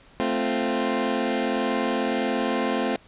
20% pulse chord, F major, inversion first, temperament equal, 220 / 261.6 / 349.2 Hz, A3 / C4 / F4, 0 / 0 / 0 cents, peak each -22 / -21 / -24 dBFS, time 0.2-2.96 s, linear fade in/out 0 ms, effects pink hiss -53 dBFS RMS until 3.07 s + resampled to 8000 Hz

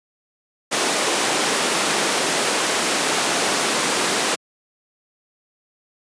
pink high-pass noise, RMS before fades -20 dBFS, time 0.71-4.36 s, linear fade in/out 20 ms, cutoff 300 Hz, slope 12 dB/octave, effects high-pass 150 Hz 12 dB/octave + resampled to 22050 Hz

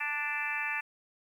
harmonic tone, 293.7 Hz, D4, in tune, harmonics 3 / 4 / 5 / 6 / 7 / 8 / 9, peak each -40 / -43 / -43 / -35 / -41 / -37 / -37 dBFS, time 0-0.81 s, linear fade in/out 10 ms, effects 10-bit

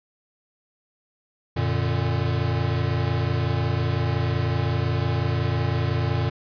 square chord, Gb augmented, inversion none, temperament equal with one note detuned, 90.86 / 116.54 / 146.83 Hz, Gb2 / Bb2 / D3, -31 / 0 / 0 cents, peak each -27 / -25 / -28 dBFS, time 1.56-6.3 s, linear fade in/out 10 ms, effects resampled to 11025 Hz

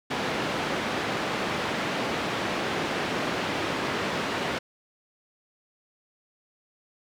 pink band-pass noise, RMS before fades -29 dBFS, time 0.1-4.59 s, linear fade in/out 10 ms, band 200 to 3200 Hz, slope 12 dB/octave, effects none

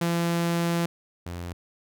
sawtooth tone pair in turn, 170 / 86.99 Hz, F3 / F2, -46 / -6 cents, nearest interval octave, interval 1160 cents, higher first, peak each -19 / -29 dBFS, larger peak first, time 0.01-0.86 / 1.26-1.53 s, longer first, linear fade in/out 5 ms, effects none

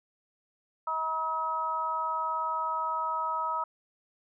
harmonic tone, 319.4 Hz, D#4, 45 cents sharp, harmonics 2 / 3 / 4, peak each -40 / -31 / -31 dBFS, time 0.87-3.64 s, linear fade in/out 5 ms, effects none

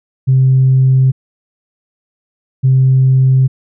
sine tone pair in turn, 131.4 / 131.4 Hz, C3 / C3, +8 / +8 cents, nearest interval unison, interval 0 cents, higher neither, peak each -5 dBFS, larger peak neither, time 0.27-1.12 / 2.63-3.48 s, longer neither, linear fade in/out 20 ms, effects tanh soft clip ceiling -2 dBFS

